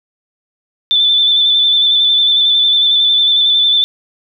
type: tone with vibrato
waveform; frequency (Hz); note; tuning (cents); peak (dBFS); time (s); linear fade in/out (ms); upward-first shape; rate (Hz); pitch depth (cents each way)
sine; 3520; A7; 0; -8; 0.91-3.84; 0; square; 11; 21
effects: none